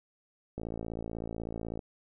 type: click train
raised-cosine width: 2 ms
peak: -24 dBFS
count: 69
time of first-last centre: 0.58-1.792 s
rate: 56.1 Hz
effects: none